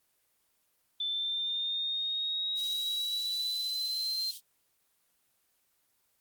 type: exponential sweep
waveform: sine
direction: up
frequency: 3520 to 4163 Hz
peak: -30 dBFS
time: 1-4.31 s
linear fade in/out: 5 ms
type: high-pass noise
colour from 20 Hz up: pink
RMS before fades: -44 dBFS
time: 2.55-4.41 s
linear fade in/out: 50 ms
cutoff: 3200 Hz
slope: 48 dB/octave
effects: white hiss -73 dBFS RMS until 6.2 s + Opus 24 kbps